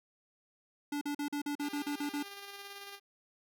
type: tone bursts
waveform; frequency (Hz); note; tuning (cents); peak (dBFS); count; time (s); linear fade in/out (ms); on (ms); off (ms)
square; 290; D4; -22; -34; 10; 0.92-2.228; 5; 93; 42
type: tone with tremolo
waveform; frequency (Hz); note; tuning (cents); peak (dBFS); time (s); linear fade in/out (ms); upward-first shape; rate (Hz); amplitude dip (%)
5% pulse; 400; G4; +35; -33; 1.59-3; 50; square; 18; 30
effects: none